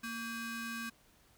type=ring-modulated tone; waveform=30% pulse; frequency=910 Hz; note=A#5; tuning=42 cents flat; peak=-33 dBFS; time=0.03-0.9 s; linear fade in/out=10 ms; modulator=678 Hz; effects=pink hiss -66 dBFS RMS until 1.37 s